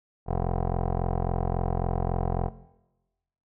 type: tone with low-pass filter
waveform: 15% pulse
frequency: 43.65 Hz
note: F1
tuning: in tune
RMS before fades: -27 dBFS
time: 0.26-2.51 s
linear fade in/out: 50 ms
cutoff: 780 Hz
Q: 3
effects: noise-tail reverb RT60 1.0 s tail -17 dB re dry